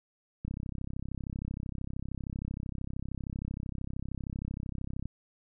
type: click train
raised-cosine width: 5 ms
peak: -24 dBFS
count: 153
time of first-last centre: 0.45-5.056 s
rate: 33 Hz
effects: none